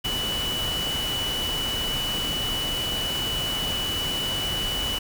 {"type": "tone in noise", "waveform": "sine", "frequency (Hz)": 2960, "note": "F#7", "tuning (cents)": 0, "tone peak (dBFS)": -26, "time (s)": [0.04, 4.99], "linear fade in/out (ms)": 10, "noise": "pink", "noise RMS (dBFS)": -31, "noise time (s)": [0.04, 4.99], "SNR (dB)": 2, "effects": []}